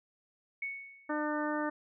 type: tone with exponential decay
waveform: sine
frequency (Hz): 2217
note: C#7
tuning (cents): 0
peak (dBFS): -32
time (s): 0.62-1.27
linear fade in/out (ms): 5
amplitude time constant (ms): 140
type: harmonic tone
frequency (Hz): 300.4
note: D4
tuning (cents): +39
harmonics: 1 / 2 / 3 / 4 / 5 / 6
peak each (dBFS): -34 / -37 / -39 / -40 / -41 / -42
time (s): 1.09-1.7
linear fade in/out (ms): 10
effects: none